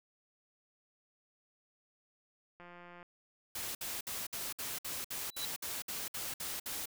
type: click train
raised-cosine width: 0.5 ms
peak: -38 dBFS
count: 76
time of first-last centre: 2.6-3.029 s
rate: 175 Hz
type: noise bursts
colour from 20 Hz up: white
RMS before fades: -40 dBFS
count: 13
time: 3.55-6.858 s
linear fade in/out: 5 ms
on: 200 ms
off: 59 ms
type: tone with exponential growth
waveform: triangle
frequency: 3951 Hz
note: B7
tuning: in tune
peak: -33 dBFS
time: 5.25-5.45 s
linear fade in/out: 1 ms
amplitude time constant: 42 ms
effects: none